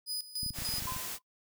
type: tone with tremolo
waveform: sawtooth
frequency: 4978 Hz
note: D#8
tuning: in tune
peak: -30 dBFS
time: 0.06-0.83 s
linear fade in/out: 50 ms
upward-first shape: square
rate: 3.4 Hz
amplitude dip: 80%
type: clicks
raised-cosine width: 5 ms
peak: -30 dBFS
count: 12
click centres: 0.432 / 0.463 / 0.506 / 0.587 / 0.621 / 0.69 / 0.739 / 0.783 / 0.823 / 0.856 / 0.922 / 0.964 s
type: noise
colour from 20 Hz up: white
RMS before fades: -39 dBFS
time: 0.53-1.19 s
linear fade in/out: 50 ms
type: tone with exponential decay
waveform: sine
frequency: 1024 Hz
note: C6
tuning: 38 cents flat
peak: -34 dBFS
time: 0.87-1.22 s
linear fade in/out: 5 ms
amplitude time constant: 75 ms
effects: noise-tail reverb RT60 0.1 s tail -21 dB re dry